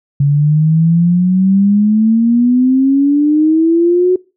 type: exponential sweep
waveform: sine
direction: up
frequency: 140 to 370 Hz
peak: -7 dBFS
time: 0.2-4.16 s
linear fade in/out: 5 ms
effects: noise-tail reverb RT60 0.3 s tail -23 dB re dry